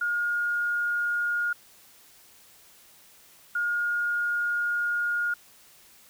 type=tone bursts at uneven times; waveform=sine; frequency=1426 Hz; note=F6; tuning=36 cents sharp; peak=-24 dBFS; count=2; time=0.01-1.53 / 3.55-5.34 s; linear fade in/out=5 ms; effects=white hiss -55 dBFS RMS until 6.09 s